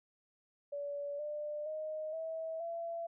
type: tone with pitch steps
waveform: sine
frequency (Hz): 573 / 596.6 / 621.3 / 646.9 / 673.6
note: D5 / D5 / D#5 / E5 / E5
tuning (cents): -43 / +27 / -3 / -33 / +37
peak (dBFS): -37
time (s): 0.72-3.07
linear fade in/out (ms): 10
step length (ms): 470
effects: none